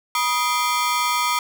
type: ring-modulated tone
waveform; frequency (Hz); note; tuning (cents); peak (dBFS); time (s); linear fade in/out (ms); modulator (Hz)
sawtooth; 1108.7; C#6; 0; -12; 0.15-1.39; 2; 139
effects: none